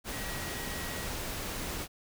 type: tone in noise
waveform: sine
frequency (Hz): 1909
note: A#6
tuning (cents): +41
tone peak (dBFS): -44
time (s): 0.1-1.09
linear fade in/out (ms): 50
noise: pink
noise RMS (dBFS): -37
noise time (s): 0.04-1.88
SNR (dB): -10
effects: none